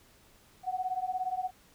sine beating tone pair, 733 / 750 Hz, F#5 / F#5, -16 / +23 cents, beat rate 17 Hz, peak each -34 / -33 dBFS, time 0.63-1.51 s, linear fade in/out 50 ms, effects pink hiss -61 dBFS RMS until 1.74 s

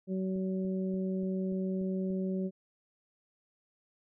harmonic tone, 188.4 Hz, F#3, 32 cents sharp, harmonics 1 / 2 / 3, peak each -31 / -37 / -43 dBFS, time 0.07-2.51 s, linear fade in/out 50 ms
click train, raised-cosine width 3 ms, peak -39 dBFS, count 7, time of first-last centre 0.36-2.104 s, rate 3.44 Hz
effects none

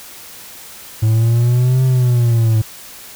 triangle exponential two-way sweep, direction up then down, 108.9 to 130.81 to 108.9 Hz, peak -8 dBFS, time 1.02-2.62 s, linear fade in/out 10 ms, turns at 1.83 s, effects white hiss -36 dBFS RMS until 3.15 s

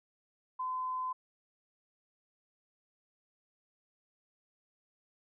sine tone, 1022 Hz, C6, 41 cents flat, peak -33 dBFS, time 0.59-1.13 s, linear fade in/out 10 ms, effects none

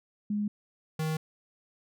sine / square tone pair in turn, 207.7 / 157.23 Hz, G#3 / D#3, 0 / +18 cents, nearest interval perfect fourth, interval 482 cents, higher first, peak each -27 / -29 dBFS, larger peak first, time 0.3-0.48 / 0.99-1.17 s, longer neither, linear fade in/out 5 ms, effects none

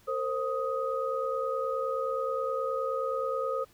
sine tone cluster, 458.5 / 528 / 1252 Hz, A#4 / C5 / D#6, -29 / +16 / +10 cents, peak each -34 / -31 / -33 dBFS, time 0.07-3.65 s, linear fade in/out 20 ms, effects pink hiss -61 dBFS RMS until 3.73 s

